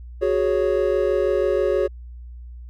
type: chord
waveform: triangle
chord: F# suspended second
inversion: none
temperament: just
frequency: 370 / 416.2 / 555 Hz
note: F#4 / G#4 / C#5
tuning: 0 / +4 / +2 cents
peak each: -20 dBFS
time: 0.21-1.88 s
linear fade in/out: 20 ms
effects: added 60 Hz sine -35 dBFS peak until 2.69 s